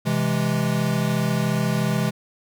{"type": "chord", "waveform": "square", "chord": "C augmented", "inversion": "none", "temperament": "equal", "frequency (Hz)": [130.81, 164.81, 207.7], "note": ["C3", "E3", "G#3"], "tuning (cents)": [0, 0, 0], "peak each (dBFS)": -25, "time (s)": [0.05, 2.11], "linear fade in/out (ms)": 20, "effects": []}